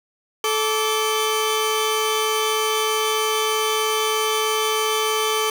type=tone cluster; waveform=sawtooth; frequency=435.4 / 1160 / 3091 Hz; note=A4 / D6 / G7; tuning=-18 / -22 / -25 cents; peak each=-18 / -20 / -23 dBFS; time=0.44-5.5 s; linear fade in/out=2 ms; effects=none